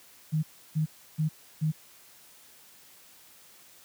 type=tone bursts; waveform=sine; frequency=155.56 Hz; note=D#3; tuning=in tune; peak=-23 dBFS; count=4; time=0.32-1.72 s; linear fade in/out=20 ms; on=110 ms; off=320 ms; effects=white hiss -55 dBFS RMS until 3.84 s + high-pass 80 Hz 12 dB/octave